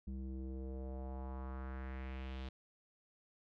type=tone with low-pass filter sweep; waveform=square; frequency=65.41 Hz; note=C2; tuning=in tune; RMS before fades=-44 dBFS; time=0.07-2.49 s; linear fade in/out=5 ms; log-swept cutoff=230 to 3700 Hz; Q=2.3; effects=none